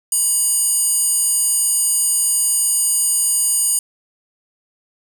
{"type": "tone with high-pass filter", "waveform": "square", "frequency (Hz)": 973, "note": "B5", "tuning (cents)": -26, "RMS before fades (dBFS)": -17, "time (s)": [0.12, 3.79], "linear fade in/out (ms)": 2, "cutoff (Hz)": 8700, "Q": 3.7, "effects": []}